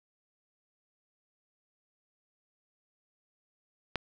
click, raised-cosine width 0.3 ms, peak -14 dBFS, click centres 3.957 s, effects none

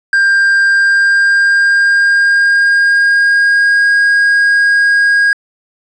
triangle tone with pitch glide, 1593 to 1634 Hz, G6 to G#6, +27 to -29 cents, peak -5 dBFS, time 0.13-5.33 s, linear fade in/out 2 ms, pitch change +44 cents, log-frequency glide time 0.67-3.92 s, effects resampled to 22050 Hz

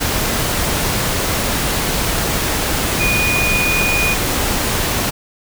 sine tone in noise, 2460 Hz, D#7, 20 cents flat, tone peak -16 dBFS, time 2.99-4.15 s, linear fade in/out 20 ms, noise pink, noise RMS -18 dBFS, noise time 0-5.11 s, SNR -1 dB, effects none

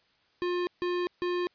square tone bursts, 355 Hz, F4, 28 cents sharp, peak -28 dBFS, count 3, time 0.42-1.47 s, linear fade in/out 0 ms, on 250 ms, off 150 ms, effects white hiss -67 dBFS RMS until 1.54 s + resampled to 11025 Hz

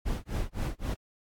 brown noise with tremolo, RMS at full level -28 dBFS, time 0.05-0.95 s, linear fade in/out 20 ms, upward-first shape sine, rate 3.8 Hz, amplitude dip 100%, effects AAC 64 kbps

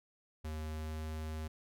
square tone with pitch glide, 77.78 to 78.32 Hz, D#2 to D#2, 0 to +12 cents, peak -39 dBFS, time 0.44-1.48 s, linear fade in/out 10 ms, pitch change +12 cents, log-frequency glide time 0.65-1.04 s, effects none

